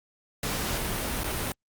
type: noise with dropouts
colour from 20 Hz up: pink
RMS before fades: -30 dBFS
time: 0.43-1.52 s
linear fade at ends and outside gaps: 2 ms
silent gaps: 1.235-1.242 s
effects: Opus 48 kbps